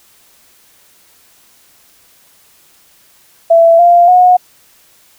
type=tone with pitch steps; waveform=sine; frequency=667 / 695.7 / 725.7 Hz; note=E5 / F5 / F#5; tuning=+20 / -7 / -34 cents; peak=-3 dBFS; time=3.5-4.37 s; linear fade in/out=10 ms; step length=290 ms; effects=white hiss -48 dBFS RMS until 5.18 s